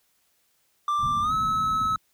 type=tone with pitch glide; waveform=triangle; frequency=1180 to 1294.3 Hz; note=D6 to E6; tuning=+8 to -32 cents; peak=-20 dBFS; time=0.88-1.96 s; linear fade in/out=2 ms; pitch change=+160 cents; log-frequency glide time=1.21-1.33 s
type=low-pass noise; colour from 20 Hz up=white; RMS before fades=-37 dBFS; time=0.98-1.98 s; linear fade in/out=50 ms; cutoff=250 Hz; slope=48 dB/octave
effects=white hiss -68 dBFS RMS until 2.13 s

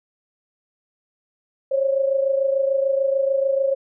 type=tone pair together; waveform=sine; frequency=539.2 / 566 Hz; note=C#5 / C#5; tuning=-48 / +36 cents; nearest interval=minor second; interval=84 cents; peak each=-18 / -24 dBFS; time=1.71-3.75 s; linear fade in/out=10 ms; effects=none

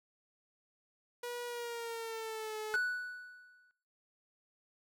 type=tone with pitch glide; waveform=sawtooth; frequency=483.3 to 430.6 Hz; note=B4 to A4; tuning=-38 to -37 cents; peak=-35 dBFS; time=1.23-2.76 s; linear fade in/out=5 ms; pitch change=-199 cents; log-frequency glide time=1.46-2.57 s
type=tone with exponential decay; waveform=triangle; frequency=1480 Hz; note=F#6; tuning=in tune; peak=-26 dBFS; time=2.74-3.71 s; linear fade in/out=0 ms; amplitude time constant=210 ms
effects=noise-tail reverb RT60 1.0 s tail -22 dB re dry

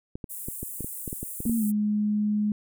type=clicks; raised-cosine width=3 ms; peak=-21 dBFS; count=12; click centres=0.155 / 0.242 / 0.485 / 0.63 / 0.807 / 0.845 / 1.078 / 1.129 / 1.23 / 1.404 / 1.455 / 1.496 s
type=high-pass noise; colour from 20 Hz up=pink; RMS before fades=-37 dBFS; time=0.29-1.72 s; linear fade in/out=20 ms; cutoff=8300 Hz; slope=48 dB/octave
type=tone with pitch glide; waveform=sine; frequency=230 to 209.7 Hz; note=A#3 to G#3; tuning=-23 to +17 cents; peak=-22 dBFS; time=1.46-2.52 s; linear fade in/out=2 ms; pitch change=-160 cents; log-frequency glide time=1.57-1.64 s
effects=none

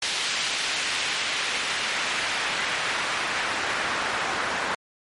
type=noise with band-pass filter sweep; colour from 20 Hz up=pink; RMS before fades=-27 dBFS; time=0.02-4.75 s; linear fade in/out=5 ms; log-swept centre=3400 to 1300 Hz; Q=0.99; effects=MP3 48 kbps

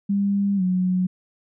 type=tone with pitch glide; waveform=sine; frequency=200 to 183.4 Hz; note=G3 to F#3; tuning=+35 to -15 cents; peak=-18 dBFS; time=0.09-1.07 s; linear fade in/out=10 ms; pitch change=-150 cents; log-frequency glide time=0.56-0.62 s; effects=none

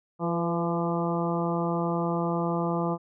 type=harmonic tone with a mistuned harmonic; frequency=170.4 Hz; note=F3; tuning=42 cents flat; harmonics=1 / 2 / 3 / 4 / 5 / 6 / 7; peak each=-28 / -31 / -33 / -34 / -35 / -36 / -36 dBFS; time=0.19-2.98 s; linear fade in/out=50 ms; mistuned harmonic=3; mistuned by=-27 cents; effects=none

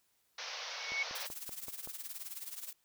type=band-pass noise; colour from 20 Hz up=white; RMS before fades=-43 dBFS; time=0.38-1.27 s; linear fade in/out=5 ms; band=460 to 6000 Hz; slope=96 dB/octave
type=tone with exponential growth; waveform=sine; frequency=2217 Hz; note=C#7; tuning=in tune; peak=-29 dBFS; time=0.57-1.03 s; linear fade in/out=5 ms; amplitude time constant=100 ms
type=click train; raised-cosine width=1 ms; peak=-34 dBFS; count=6; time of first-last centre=0.92-1.874 s; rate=5.24 Hz
type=noise with tremolo; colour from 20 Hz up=blue; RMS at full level=-41 dBFS; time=1.15-2.73 s; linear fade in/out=5 ms; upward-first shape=triangle; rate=19 Hz; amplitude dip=85%
effects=white hiss -75 dBFS RMS until 2.84 s

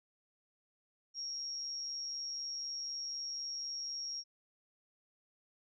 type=tone with amplitude modulation; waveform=sine; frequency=5588 Hz; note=F8; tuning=in tune; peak=-36 dBFS; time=1.14-4.24 s; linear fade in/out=50 ms; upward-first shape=sine; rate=144 Hz; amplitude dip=45%; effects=none

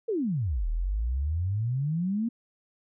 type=exponential two-way sweep; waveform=sine; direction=down then up; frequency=483.9 to 37.98 to 239.1 Hz; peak=-25 dBFS; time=0.08-2.29 s; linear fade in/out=10 ms; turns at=0.68 s; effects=none

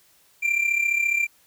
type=tone with amplitude modulation; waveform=triangle; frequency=2368 Hz; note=D7; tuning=14 cents sharp; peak=-15 dBFS; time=0.42-1.27 s; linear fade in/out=20 ms; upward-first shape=sine; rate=34.6 Hz; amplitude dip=70%; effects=white hiss -59 dBFS RMS until 1.46 s

